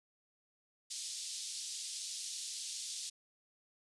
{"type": "band-pass noise", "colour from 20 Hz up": "pink", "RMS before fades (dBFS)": -43, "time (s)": [0.9, 3.1], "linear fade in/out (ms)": 10, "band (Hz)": [3900, 9600], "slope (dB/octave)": 24, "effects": ["resampled to 24000 Hz"]}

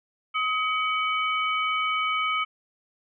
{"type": "tone cluster", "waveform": "sine", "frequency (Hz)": [1264, 2261, 3012], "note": ["D#6", "C#7", "F#7"], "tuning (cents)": [27, 34, 30], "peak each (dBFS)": [-25, -28, -32], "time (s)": [0.34, 2.45], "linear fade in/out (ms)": 20, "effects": []}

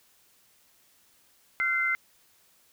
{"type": "tone cluster", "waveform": "sine", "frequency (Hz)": [1379, 1510, 2075], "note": ["F6", "F#6", "C7"], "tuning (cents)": [-22, 35, -15], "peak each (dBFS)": [-31, -33, -25], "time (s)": [1.6, 1.95], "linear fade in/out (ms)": 0, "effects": ["white hiss -63 dBFS RMS until 2.72 s"]}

